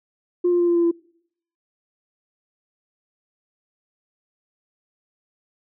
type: tone with pitch steps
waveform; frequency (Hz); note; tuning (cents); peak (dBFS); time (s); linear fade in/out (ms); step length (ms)
sine; 353.7 / 350.6 / 347.6 / 344.6 / 341.7 / 338.7; F4 / F4 / F4 / F4 / F4 / E4; +22 / +7 / -8 / -23 / -38 / +47; -14; 0.44-0.914; 10; 79
effects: noise-tail reverb RT60 0.7 s tail -25 dB re dry + tanh soft clip ceiling -12 dBFS